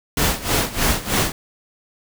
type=noise with tremolo; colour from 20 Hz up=pink; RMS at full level=-17 dBFS; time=0.17-1.32 s; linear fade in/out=2 ms; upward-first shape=sine; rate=3.2 Hz; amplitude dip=85%; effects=none